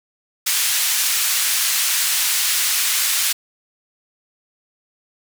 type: band-pass noise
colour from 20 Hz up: white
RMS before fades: -19 dBFS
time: 0.46-3.33 s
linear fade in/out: 10 ms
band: 1600 to 13000 Hz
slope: 12 dB/octave
effects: none